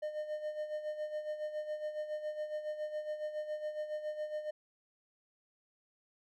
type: tone with tremolo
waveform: triangle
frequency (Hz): 608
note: D#5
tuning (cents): -40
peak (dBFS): -32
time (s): 0.02-4.51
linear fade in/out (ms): 10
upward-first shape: sine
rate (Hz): 7.2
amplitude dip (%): 65
effects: none